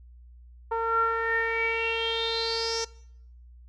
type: tone with low-pass filter sweep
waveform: sawtooth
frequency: 455.5 Hz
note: A#4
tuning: 40 cents flat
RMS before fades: -27 dBFS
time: 0.71-2.85 s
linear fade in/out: 10 ms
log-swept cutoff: 1100 to 5900 Hz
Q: 9.3
effects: noise-tail reverb RT60 0.7 s tail -21 dB re dry + added 60 Hz sine -47 dBFS peak until 3.68 s